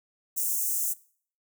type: high-pass noise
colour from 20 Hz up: white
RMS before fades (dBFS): -28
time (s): 0.36-0.94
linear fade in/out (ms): 20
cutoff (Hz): 6400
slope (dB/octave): 48
effects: noise-tail reverb RT60 0.5 s tail -21 dB re dry